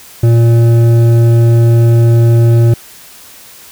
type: tone with hard clipping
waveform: sine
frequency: 116.54 Hz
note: A#2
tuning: in tune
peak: -6 dBFS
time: 0.23-2.74 s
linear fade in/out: 5 ms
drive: 9 dB
effects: white hiss -36 dBFS RMS until 3.71 s